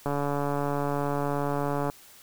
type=click train; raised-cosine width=1 ms; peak=-15 dBFS; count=264; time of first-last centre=0.06-1.899 s; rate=143 Hz; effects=white hiss -52 dBFS RMS until 2.22 s